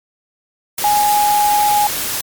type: tone in noise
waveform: sine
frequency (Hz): 830.6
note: G#5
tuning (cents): 0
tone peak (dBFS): -11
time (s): 0.84-1.87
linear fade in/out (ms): 2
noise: white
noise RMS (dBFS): -21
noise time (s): 0.78-2.21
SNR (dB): +7
effects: MP3 96 kbps